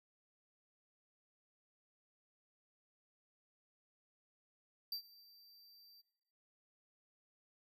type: tone with ADSR envelope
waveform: square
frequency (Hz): 4684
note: D8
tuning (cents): -5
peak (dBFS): -38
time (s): 4.92-6.02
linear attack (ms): 3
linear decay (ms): 91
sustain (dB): -23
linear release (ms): 18
effects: noise-tail reverb RT60 0.9 s tail -19 dB re dry